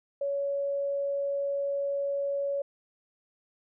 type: tone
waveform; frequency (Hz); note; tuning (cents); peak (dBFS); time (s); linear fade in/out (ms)
sine; 561; C#5; +21; -27; 0.21-2.62; 5
effects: none